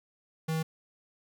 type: tone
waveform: square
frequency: 159.9 Hz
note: D#3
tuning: 48 cents sharp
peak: -29 dBFS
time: 0.48-0.63 s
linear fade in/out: 10 ms
effects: 11-bit